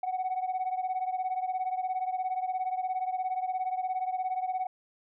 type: beating tone pair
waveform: sine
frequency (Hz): 740 / 757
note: F#5 / F#5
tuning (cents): 0 / +39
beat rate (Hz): 17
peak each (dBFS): -29 / -32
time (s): 0.03-4.67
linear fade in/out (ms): 5
effects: tanh soft clip ceiling -25 dBFS

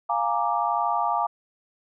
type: chord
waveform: sine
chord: Bb dominant seventh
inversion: second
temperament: equal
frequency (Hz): 698.5 / 830.6 / 932.3 / 1174.7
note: F5 / Ab5 / Bb5 / D6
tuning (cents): 0 / 0 / 0 / 0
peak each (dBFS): -27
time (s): 0.09-1.27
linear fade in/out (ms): 10
effects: none

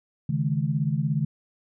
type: chord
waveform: sine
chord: C# suspended second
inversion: none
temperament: equal with one note detuned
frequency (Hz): 138.59 / 155.56 / 212.1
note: C#3 / D#3 / G#3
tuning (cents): 0 / 0 / +37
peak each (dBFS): -26 / -25 / -30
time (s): 0.29-1.25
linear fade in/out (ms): 5
effects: none

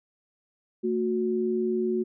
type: tone pair together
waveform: sine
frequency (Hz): 224.8 / 365.8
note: A3 / F#4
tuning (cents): +37 / -20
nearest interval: minor sixth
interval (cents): 843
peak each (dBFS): -28 / -25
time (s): 0.83-2.04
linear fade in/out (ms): 20
effects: none

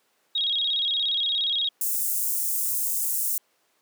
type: tone with vibrato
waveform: sine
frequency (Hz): 3520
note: A7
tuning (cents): 0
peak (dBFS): -22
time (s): 0.35-1.69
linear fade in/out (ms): 5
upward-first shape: square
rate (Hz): 17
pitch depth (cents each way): 120
type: high-pass noise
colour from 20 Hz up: white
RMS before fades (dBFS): -26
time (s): 1.81-3.38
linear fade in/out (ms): 2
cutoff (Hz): 7600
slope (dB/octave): 24
effects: pink hiss -67 dBFS RMS until 3.81 s + high-pass 400 Hz 12 dB/octave

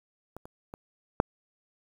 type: clicks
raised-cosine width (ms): 1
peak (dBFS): -27 / -30 / -26 / -6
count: 4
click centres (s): 0.366 / 0.455 / 0.739 / 1.201
effects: 8-bit

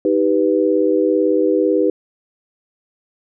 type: chord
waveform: sine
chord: Eb augmented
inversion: none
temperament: equal with one note detuned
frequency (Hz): 314 / 392 / 493.9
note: Eb4 / G4 / B4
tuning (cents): +16 / 0 / 0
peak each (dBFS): -17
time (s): 0.05-1.9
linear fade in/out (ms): 2
effects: none

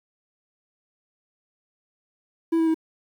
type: tone with pitch steps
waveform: triangle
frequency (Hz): 329.6 / 325.3 / 321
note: E4 / E4 / E4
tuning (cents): 0 / -23 / -46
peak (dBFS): -16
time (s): 2.52-2.745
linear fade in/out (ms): 10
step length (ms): 75
effects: 9-bit

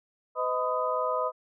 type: tone cluster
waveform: sine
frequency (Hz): 506 / 630 / 1006 / 1246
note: B4 / D#5 / B5 / D#6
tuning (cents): +42 / +21 / +32 / +2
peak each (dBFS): -31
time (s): 0.35-1.32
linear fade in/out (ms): 50
effects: none

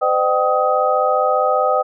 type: tone cluster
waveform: sine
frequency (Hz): 511 / 606 / 772 / 1259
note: C5 / D#5 / G5 / D#6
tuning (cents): -41 / -46 / -27 / +20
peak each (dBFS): -19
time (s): 0.01-1.83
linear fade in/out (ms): 20
effects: none

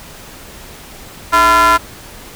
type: ring-modulated tone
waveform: square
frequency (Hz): 178.2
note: F3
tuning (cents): +35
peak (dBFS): -5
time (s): 1.32-1.78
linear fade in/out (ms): 20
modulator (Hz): 1190
effects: pink hiss -35 dBFS RMS until 2.35 s

